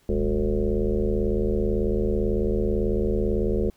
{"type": "tone with frequency modulation", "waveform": "sine", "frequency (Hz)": 207.7, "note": "G#3", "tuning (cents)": 0, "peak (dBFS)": -20, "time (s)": [0.09, 3.7], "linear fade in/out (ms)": 2, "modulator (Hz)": 78.1, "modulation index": 3.7, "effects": ["pink hiss -62 dBFS RMS until 3.76 s"]}